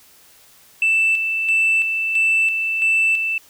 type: tone with tremolo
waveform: sine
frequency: 2653 Hz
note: E7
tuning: 10 cents sharp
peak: -12 dBFS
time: 0.82-3.38 s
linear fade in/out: 2 ms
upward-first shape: square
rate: 1.5 Hz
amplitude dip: 50%
effects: tanh soft clip ceiling -11 dBFS + white hiss -50 dBFS RMS until 3.49 s